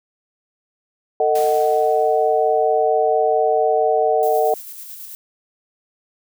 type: chord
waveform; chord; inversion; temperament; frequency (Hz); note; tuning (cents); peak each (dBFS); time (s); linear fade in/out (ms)
sine; D# diminished; second; just; 448 / 622.3 / 746.7; A4 / D#5 / F#5; +31 / 0 / +16; -18 / -19 / -18; 1.2-4.54; 2
type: noise with exponential decay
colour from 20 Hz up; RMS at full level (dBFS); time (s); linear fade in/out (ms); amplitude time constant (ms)
white; -32; 1.35-2.83; 5; 320
type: noise with tremolo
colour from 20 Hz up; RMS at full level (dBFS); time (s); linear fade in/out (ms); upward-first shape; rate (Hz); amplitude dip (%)
violet; -34; 4.23-5.15; 0; square; 9.1; 30
effects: none